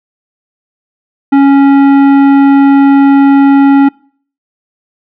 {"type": "tone with tanh clipping", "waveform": "sine", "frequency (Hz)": 277.2, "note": "C#4", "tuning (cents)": 0, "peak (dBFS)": -4, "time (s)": [1.32, 3.89], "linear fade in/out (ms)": 10, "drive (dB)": 13, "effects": ["noise-tail reverb RT60 0.5 s tail -25 dB re dry"]}